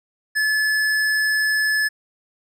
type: tone with hard clipping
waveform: sine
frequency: 1724 Hz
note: A6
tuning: 36 cents flat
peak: -19 dBFS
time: 0.35-1.89 s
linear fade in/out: 20 ms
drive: 13 dB
effects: none